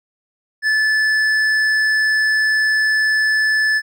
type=tone with hard clipping; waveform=sine; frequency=1739 Hz; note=A6; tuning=21 cents flat; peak=-15 dBFS; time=0.62-3.82 s; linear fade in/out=50 ms; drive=7 dB; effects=none